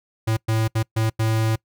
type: tone bursts at uneven times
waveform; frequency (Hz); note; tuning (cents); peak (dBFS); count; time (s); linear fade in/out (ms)
square; 111.1; A2; +17; -19; 5; 0.27-0.37 / 0.48-0.68 / 0.75-0.83 / 0.96-1.1 / 1.19-1.56; 10
effects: noise-tail reverb RT60 0.1 s tail -24 dB re dry

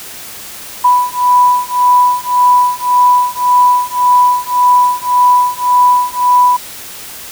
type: beating tone pair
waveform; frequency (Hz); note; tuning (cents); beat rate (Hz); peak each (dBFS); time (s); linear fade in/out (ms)
sine; 987.8 / 989.6; B5 / B5; 0 / +3; 1.8; -10; 0.84-6.57; 10
effects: white hiss -29 dBFS RMS until 7.31 s

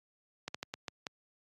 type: slowing click train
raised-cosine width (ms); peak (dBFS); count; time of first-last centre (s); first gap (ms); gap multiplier
0.2; -20; 6; 0.48-1.068; 65; 1.3
effects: high-pass 100 Hz 12 dB/octave + AAC 32 kbps

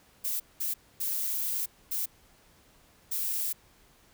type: noise bursts at uneven times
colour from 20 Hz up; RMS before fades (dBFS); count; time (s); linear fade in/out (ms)
violet; -31; 5; 0.24-0.4 / 0.6-0.74 / 1-1.66 / 1.91-2.06 / 3.11-3.53; 10
effects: pink hiss -61 dBFS RMS until 4.13 s

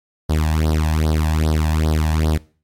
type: tone with flanger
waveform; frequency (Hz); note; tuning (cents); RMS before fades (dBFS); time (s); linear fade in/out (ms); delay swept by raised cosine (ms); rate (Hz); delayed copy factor
sawtooth; 78; D#2; +5; -17; 0.29-2.38; 10; 0.2 to 1.19; 2.5; +1
effects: noise-tail reverb RT60 0.4 s tail -21 dB re dry + MP3 64 kbps

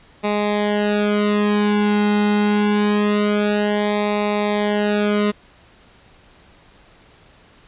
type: tone with flanger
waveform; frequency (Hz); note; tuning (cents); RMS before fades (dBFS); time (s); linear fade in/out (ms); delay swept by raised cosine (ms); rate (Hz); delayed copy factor
sawtooth; 207.7; G#3; 0; -18; 0.23-5.32; 20; 0.64 to 1.74; 0.25; -0.9
effects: pink hiss -50 dBFS RMS until 7.67 s + resampled to 8000 Hz

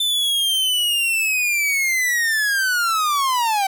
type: linear sweep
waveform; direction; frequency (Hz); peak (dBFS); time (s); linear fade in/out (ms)
45% pulse; down; 3547 to 760; -17; 0-3.67; 5
effects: none

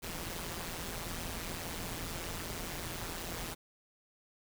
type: noise with amplitude modulation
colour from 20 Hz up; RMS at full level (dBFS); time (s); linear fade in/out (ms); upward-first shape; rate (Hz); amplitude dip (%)
pink; -37; 0.02-3.55; 20; sine; 169; 75
effects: none

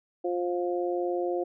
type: harmonic tone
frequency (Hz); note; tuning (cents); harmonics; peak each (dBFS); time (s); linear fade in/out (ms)
176.4; F3; +18; 2 / 3 / 4; -28 / -32 / -34; 0.24-1.44; 10
effects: none

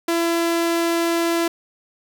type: tone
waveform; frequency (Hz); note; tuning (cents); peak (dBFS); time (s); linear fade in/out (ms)
sawtooth; 336.6; E4; +36; -14; 0.08-1.48; 5
effects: none

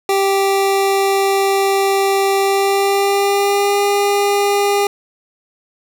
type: tone with pitch glide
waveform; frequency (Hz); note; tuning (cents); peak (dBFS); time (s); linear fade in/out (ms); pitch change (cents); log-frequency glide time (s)
25% pulse; 392 to 404.2; G4 to G#4; 0 to -47; -9; 0.09-4.87; 2; +53; 2.39-3.79
effects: none

